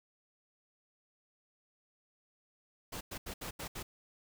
pink noise bursts at uneven times, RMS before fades -42 dBFS, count 6, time 2.92-3.01 / 3.11-3.18 / 3.26-3.34 / 3.41-3.51 / 3.59-3.68 / 3.75-3.83 s, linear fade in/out 10 ms, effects none

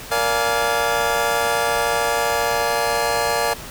25% pulse chord, Bb dominant seventh, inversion none, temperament just, 466.2 / 582.7 / 699.2 / 839.1 Hz, Bb4 / D5 / F5 / Ab5, 0 / -14 / +2 / +18 cents, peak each -20 dBFS, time 0.11-3.54 s, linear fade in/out 10 ms, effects pink hiss -35 dBFS RMS until 3.7 s

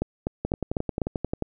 two click trains, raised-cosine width 2 ms, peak -13 / -11 dBFS, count 12 / 5, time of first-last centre 0.45-1.423 / 0.02-1.018 s, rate 11.3 / 4.01 Hz, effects none

